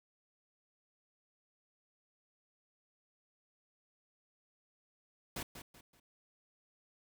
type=noise with echo; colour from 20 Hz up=pink; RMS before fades=-41 dBFS; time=5.36-5.43 s; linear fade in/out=5 ms; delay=190 ms; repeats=3; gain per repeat=-9 dB; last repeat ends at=6 s; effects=none